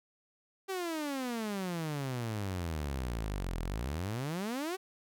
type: exponential two-way sweep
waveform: sawtooth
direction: down then up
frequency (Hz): 392 to 40.2 to 392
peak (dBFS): -30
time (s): 0.68-4.77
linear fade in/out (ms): 20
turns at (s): 3.61
effects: none